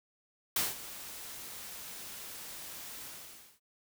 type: noise with ADSR envelope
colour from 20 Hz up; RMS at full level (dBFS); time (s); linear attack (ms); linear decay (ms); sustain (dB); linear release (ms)
white; -29; 0.56-3.6; 4; 180; -16; 560
effects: none